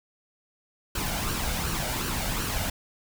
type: noise with flanger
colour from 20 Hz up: pink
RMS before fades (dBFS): -29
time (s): 0.95-2.7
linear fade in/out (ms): 5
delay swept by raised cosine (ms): 0.69 to 1.4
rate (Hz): 2.7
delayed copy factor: +0.5
effects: none